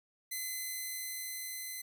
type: tone with level ramp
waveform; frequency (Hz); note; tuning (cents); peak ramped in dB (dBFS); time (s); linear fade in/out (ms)
5% pulse; 2036; C7; -48; -26 to -30; 0.31-1.82; 10
effects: none